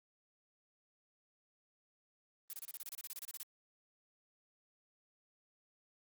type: noise bursts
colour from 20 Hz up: blue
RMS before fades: -45 dBFS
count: 16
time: 2.5-3.43 s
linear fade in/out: 0 ms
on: 30 ms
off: 30 ms
effects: Opus 32 kbps